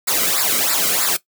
white noise with flanger, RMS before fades -18 dBFS, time 0.07-1.17 s, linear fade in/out 10 ms, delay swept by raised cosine 0.32 to 1.17 ms, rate 3.1 Hz, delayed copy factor -0.85, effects noise-tail reverb RT60 0.1 s tail -17 dB re dry

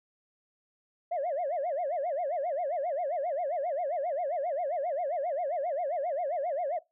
sine tone with vibrato, 625 Hz, D#5, 8 cents sharp, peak -27 dBFS, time 1.11-6.79 s, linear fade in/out 10 ms, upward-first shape sine, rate 7.5 Hz, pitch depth 260 cents each way, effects noise-tail reverb RT60 0.2 s tail -20 dB re dry + tanh soft clip ceiling -25 dBFS

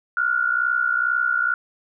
sine tone pair together, 1396.9 / 1459.1 Hz, F6 / F#6, 0 / -25 cents, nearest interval minor second, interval 75 cents, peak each -21 dBFS, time 0.17-1.54 s, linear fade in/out 2 ms, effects none

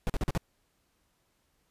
brown noise bursts, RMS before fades -28 dBFS, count 5, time 0.07-0.377 s, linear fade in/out 0 ms, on 27 ms, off 43 ms, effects pink hiss -73 dBFS RMS until 1.7 s + resampled to 32000 Hz

